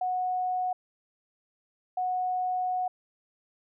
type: tone pair in turn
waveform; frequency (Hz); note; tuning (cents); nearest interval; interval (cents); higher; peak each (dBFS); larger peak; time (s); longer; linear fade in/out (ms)
sine; 734 / 734; F#5 / F#5; -14 / -14; unison; 0; neither; -26 / -26; neither; 0.01-0.73 / 1.97-2.88; second; 5
effects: none